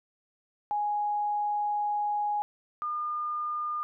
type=tone pair in turn; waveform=sine; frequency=830.6 / 1211.2 Hz; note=G#5 / D#6; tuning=0 / -47 cents; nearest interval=perfect fifth; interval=653 cents; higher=second; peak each=-26 / -29 dBFS; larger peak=first; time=0.71-2.42 / 2.82-3.83 s; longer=first; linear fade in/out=0 ms; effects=none